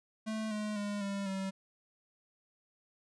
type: tone with pitch steps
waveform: square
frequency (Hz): 218.5 / 211.7 / 205 / 198.64 / 192.43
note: A3 / G#3 / G#3 / G3 / G3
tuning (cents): -12 / +33 / -22 / +23 / -32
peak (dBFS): -35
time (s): 0.26-1.51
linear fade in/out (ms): 20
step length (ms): 250
effects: resampled to 22050 Hz